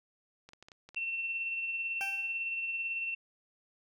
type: clicks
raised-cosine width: 0.2 ms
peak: -34 dBFS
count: 7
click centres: 0.49 / 0.534 / 0.626 / 0.685 / 0.718 / 0.89 / 0.946 s
type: tone with tremolo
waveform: sine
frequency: 2700 Hz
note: E7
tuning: 41 cents sharp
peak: -31 dBFS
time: 0.96-3.15 s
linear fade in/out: 10 ms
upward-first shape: sine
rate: 18 Hz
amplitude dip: 35%
type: tone with exponential decay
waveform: 20% pulse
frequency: 784 Hz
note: G5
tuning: in tune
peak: -30 dBFS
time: 2.01-2.41 s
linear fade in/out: 0 ms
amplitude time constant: 86 ms
effects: none